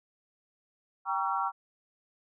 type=chord; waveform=sine; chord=G diminished seventh; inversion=none; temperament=just; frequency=784 / 940.8 / 1128.9 / 1354.7 Hz; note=G5 / Bb5 / Db6 / Fb6; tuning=0 / +16 / +31 / +47 cents; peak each=-33 dBFS; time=1.05-1.52 s; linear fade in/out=50 ms; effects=none